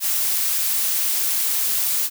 blue noise, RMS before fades -21 dBFS, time 0-2.1 s, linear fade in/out 50 ms, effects none

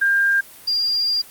sine tone pair in turn, 1600 / 4795 Hz, G6 / D8, +35 / +35 cents, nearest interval octave + perfect fifth, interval 1900 cents, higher second, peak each -14 / -17 dBFS, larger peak first, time 0.01-0.41 / 0.67-1.22 s, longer second, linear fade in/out 10 ms, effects white hiss -43 dBFS RMS until 1.3 s + Opus 32 kbps

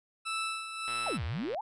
20% pulse tone with tremolo, 1318.5 Hz, E6, in tune, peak -26 dBFS, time 0.25-1.18 s, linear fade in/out 20 ms, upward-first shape sine, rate 1.7 Hz, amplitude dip 60%
click train, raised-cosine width 0.3 ms, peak -27 dBFS, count 79, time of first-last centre 0.88-1.547 s, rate 117 Hz
sine exponential two-way sweep, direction down then up, 925 to 69.1 to 925 Hz, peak -32 dBFS, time 1.06-1.61 s, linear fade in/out 5 ms, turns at 1.24 s
effects resampled to 24000 Hz

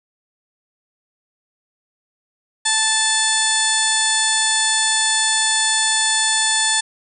harmonic tone, 878 Hz, A5, 4 cents flat, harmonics 1 / 2 / 3 / 4 / 5 / 6 / 7 / 8 / 9 / 10, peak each -25 / -22 / -33 / -22 / -25 / -29 / -32 / -24 / -28 / -21 dBFS, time 2.65-6.81 s, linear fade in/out 10 ms, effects none

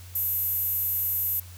15% pulse tone with high-pass filter, 710 Hz, F5, 28 cents sharp, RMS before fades -27 dBFS, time 0.15-1.4 s, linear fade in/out 5 ms, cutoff 12000 Hz, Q 6.5, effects added 90 Hz sine -42 dBFS peak until 1.57 s + white hiss -50 dBFS RMS until 1.57 s

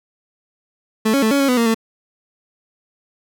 30% pulse tone with pitch steps, 219 / 276.5 / 219.6 / 280.4 / 275.6 / 249.8 / 232 / 225 Hz, A3 / C#4 / A3 / C#4 / C#4 / B3 / A#3 / A3, -8 / -4 / -3 / +20 / -10 / +20 / -8 / +39 cents, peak -11 dBFS, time 1.05-1.746 s, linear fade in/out 10 ms, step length 87 ms, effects none

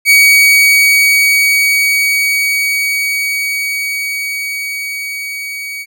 40% pulse tone with level ramp, 2255 Hz, C#7, 29 cents sharp, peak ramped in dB -3 to -21 dBFS, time 0.05-5.86 s, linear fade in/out 50 ms, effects none

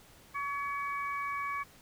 harmonic tone, 565 Hz, C#5, 33 cents sharp, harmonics 2 / 3 / 4, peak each -34 / -43 / -39 dBFS, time 0.34-1.64 s, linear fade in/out 20 ms, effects pink hiss -58 dBFS RMS until 1.81 s

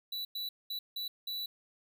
square tone bursts at uneven times, 3951 Hz, B7, in tune, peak -36 dBFS, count 5, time 0.12-0.25 / 0.35-0.49 / 0.7-0.79 / 0.96-1.08 / 1.27-1.46 s, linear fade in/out 5 ms, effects none

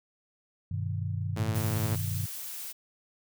sine chord, G augmented, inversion none, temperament equal, 98 / 123.47 / 155.56 Hz, G2 / B2 / D#3, 0 / 0 / 0 cents, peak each -31 / -36 / -36 dBFS, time 0.71-2.26 s, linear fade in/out 5 ms
sawtooth tone, 110 Hz, A2, in tune, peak -26 dBFS, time 1.36-1.96 s, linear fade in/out 10 ms
blue noise, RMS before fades -39 dBFS, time 1.54-2.73 s, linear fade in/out 20 ms
effects none

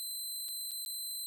15% pulse tone with dropouts, 4062 Hz, B7, 48 cents sharp, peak -31 dBFS, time 0-1.26 s, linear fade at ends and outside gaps 0 ms, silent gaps 0.483-0.487 / 0.709-0.716 / 0.85-0.861 s, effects none

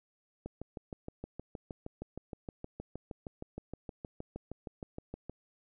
click train, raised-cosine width 2 ms, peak -27 dBFS, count 32, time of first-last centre 0.46-5.296 s, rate 6.41 Hz, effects none

